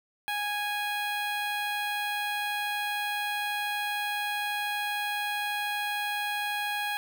15% pulse tone with notch filter, 827 Hz, G#5, 8 cents flat, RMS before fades -31 dBFS, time 0.28-6.97 s, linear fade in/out 0 ms, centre 7300 Hz, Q 1.8, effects none

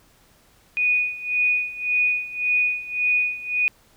sine tone with tremolo, 2473 Hz, D#7, 11 cents flat, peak -16 dBFS, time 0.77-3.68 s, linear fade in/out 0 ms, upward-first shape sine, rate 1.8 Hz, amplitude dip 85%, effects pink hiss -57 dBFS RMS until 3.96 s

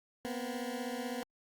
20% pulse beating tone pair, 239.2 / 255.2 Hz, A#3 / C4, +45 / -43 cents, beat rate 16 Hz, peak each -34 / -35 dBFS, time 0.25-1.23 s, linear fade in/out 0 ms, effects Opus 48 kbps

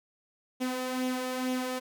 sawtooth tone with flanger, 254.9 Hz, C4, 45 cents flat, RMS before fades -32 dBFS, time 0.6-1.8 s, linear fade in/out 20 ms, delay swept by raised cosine 0.31 to 2.31 ms, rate 2.2 Hz, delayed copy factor +0.5, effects none

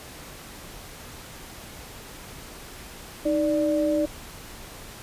sine tone pair together, 311.1 / 587.3 Hz, D#4 / D5, 0 / 0 cents, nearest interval major seventh, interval 1100 cents, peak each -23 dBFS, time 3.25-4.06 s, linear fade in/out 10 ms, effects pink hiss -42 dBFS RMS until 5.02 s + resampled to 32000 Hz

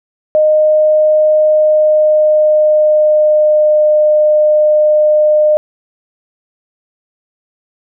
sine tone with pitch glide, 615 to 607.2 Hz, D#5 to D#5, -20 to -42 cents, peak -6 dBFS, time 0.35-5.57 s, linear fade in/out 0 ms, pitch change -22 cents, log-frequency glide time 1.44-3.88 s, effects none

